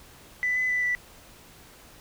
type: tone with pitch steps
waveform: sine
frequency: 1991 / 2011 / 1989 / 1970 Hz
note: B6 / B6 / B6 / B6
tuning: +14 / +31 / +12 / -5 cents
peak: -22 dBFS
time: 0.43-0.95 s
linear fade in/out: 0 ms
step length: 130 ms
effects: tanh soft clip ceiling -18 dBFS + pink hiss -51 dBFS RMS until 2 s